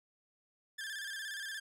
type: tone with vibrato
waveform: sawtooth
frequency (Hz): 1669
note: G#6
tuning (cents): +8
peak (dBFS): -36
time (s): 0.78-1.6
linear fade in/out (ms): 10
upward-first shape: square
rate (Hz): 17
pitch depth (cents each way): 71
effects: low-pass 12000 Hz 12 dB/octave